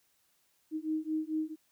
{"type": "beating tone pair", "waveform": "sine", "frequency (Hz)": [310.7, 315.2], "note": ["D#4", "D#4"], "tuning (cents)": [-2, 23], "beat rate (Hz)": 4.5, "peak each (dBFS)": [-34, -34], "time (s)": [0.71, 1.56], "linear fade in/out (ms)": 50, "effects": ["white hiss -72 dBFS RMS until 1.71 s"]}